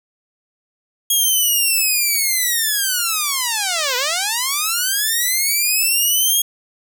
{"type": "linear two-way sweep", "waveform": "5% pulse", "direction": "down then up", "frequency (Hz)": [3300, 480, 3300], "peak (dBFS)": -6, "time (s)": [1.1, 6.42], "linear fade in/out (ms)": 5, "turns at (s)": 3.96, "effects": []}